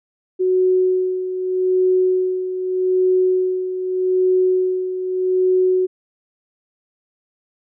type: tone with tremolo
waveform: sine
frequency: 370 Hz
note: F#4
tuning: in tune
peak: -12 dBFS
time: 0.39-5.87 s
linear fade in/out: 20 ms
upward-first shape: sine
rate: 0.82 Hz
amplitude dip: 65%
effects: none